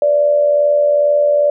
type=tone with amplitude modulation; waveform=sine; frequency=584 Hz; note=D5; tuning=10 cents flat; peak=-7 dBFS; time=0.02-1.5 s; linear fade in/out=2 ms; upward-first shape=sine; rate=82.3 Hz; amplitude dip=50%; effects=none